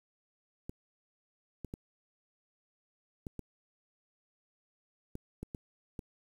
clicks, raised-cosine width 3 ms, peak -27 dBFS, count 9, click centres 0.695 / 1.647 / 1.739 / 3.268 / 3.393 / 5.154 / 5.43 / 5.548 / 5.992 s, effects 9-bit

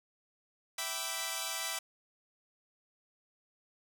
5% pulse chord, E minor seventh, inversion none, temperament equal with one note detuned, 659.3 / 775.9 / 987.8 / 1174.7 Hz, E5 / G5 / B5 / D6, 0 / -18 / 0 / 0 cents, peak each -29 dBFS, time 0.78-1.79 s, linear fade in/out 5 ms, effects none

